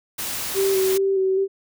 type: noise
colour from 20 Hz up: white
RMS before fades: -28 dBFS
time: 0.18-0.98 s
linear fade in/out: 10 ms
type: tone with vibrato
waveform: sine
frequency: 384.9 Hz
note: G4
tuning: 32 cents flat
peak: -17 dBFS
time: 0.54-1.48 s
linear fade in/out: 50 ms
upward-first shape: square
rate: 2.4 Hz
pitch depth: 21 cents each way
effects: none